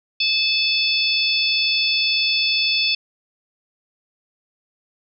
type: harmonic tone with a mistuned harmonic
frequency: 869 Hz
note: A5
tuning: 22 cents flat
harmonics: 3 / 4 / 5 / 6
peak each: -21 / -22 / -23 / -24 dBFS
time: 0.2-2.95 s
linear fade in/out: 5 ms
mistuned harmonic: 5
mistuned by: +46 cents
effects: none